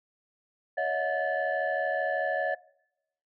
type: tone cluster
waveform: sine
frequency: 563 / 636 / 721 / 1736 Hz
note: C#5 / D#5 / F#5 / A6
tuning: +27 / +38 / -45 / -24 cents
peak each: -31 dBFS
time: 0.77-2.55 s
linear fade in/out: 10 ms
effects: noise-tail reverb RT60 0.8 s tail -21 dB re dry + tanh soft clip ceiling -19 dBFS